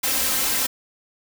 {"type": "noise with comb filter", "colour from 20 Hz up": "white", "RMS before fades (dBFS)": -22, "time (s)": [0.03, 0.67], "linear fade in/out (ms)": 10, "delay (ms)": 3.8, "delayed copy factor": 1, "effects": []}